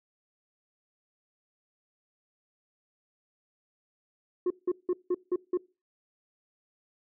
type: tone bursts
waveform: sine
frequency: 360 Hz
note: F#4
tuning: 47 cents flat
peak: -21 dBFS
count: 6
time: 4.46-5.574 s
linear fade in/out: 5 ms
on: 44 ms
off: 170 ms
effects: noise-tail reverb RT60 0.3 s tail -23 dB re dry + tanh soft clip ceiling -23 dBFS